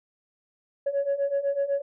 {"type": "beating tone pair", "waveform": "sine", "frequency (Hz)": [554.4, 562.4], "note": ["C#5", "C#5"], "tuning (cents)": [0, 25], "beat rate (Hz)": 8, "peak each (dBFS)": [-27, -24], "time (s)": [0.86, 1.82], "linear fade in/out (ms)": 10, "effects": ["tanh soft clip ceiling -19 dBFS"]}